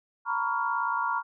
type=tone cluster; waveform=sine; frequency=922 / 980 / 1120 / 1399 Hz; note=A#5 / B5 / C#6 / F6; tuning=-19 / -14 / +18 / +3 cents; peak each=-31 dBFS; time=0.25-1.23 s; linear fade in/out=50 ms; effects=none